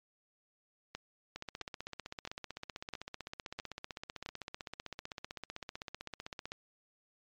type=two click trains; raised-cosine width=0.2 ms; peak=-24 / -22 dBFS; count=82 / 6; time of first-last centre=1.36-6.519 / 0.95-4.261 s; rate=15.7 / 1.51 Hz; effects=low-pass 7000 Hz 12 dB/octave + MP3 96 kbps